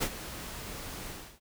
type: noise with ADSR envelope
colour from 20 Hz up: pink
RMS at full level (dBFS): -28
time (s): 0-1.4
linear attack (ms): 25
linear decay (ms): 61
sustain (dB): -13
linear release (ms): 320
effects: none